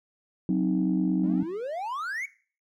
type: chord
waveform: sine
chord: C diminished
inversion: second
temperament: equal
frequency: 185 / 261.6 / 311.1 Hz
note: Gb3 / C4 / Eb4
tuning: 0 / 0 / 0 cents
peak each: -23 / -27 / -27 dBFS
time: 0.49-1.43 s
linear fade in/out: 2 ms
type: exponential sweep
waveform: triangle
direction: up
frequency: 185 to 2304 Hz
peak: -28 dBFS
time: 1.23-2.26 s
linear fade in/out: 10 ms
effects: noise-tail reverb RT60 0.4 s tail -17 dB re dry + tanh soft clip ceiling -15 dBFS